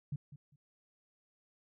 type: tone with echo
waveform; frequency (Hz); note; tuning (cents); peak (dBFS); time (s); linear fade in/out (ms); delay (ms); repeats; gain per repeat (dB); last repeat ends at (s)
sine; 143.5; D3; -40; -34; 0.12-0.16; 5; 200; 2; -14; 0.56
effects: none